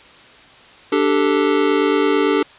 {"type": "chord", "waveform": "square", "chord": "D suspended fourth", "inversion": "none", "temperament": "just", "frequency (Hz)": [293.7, 391.6, 440.5], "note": ["D4", "G4", "A4"], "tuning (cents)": [0, -2, 2], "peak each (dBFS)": -19, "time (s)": [0.92, 2.43], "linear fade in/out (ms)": 5, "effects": ["white hiss -44 dBFS RMS until 2.58 s", "resampled to 8000 Hz"]}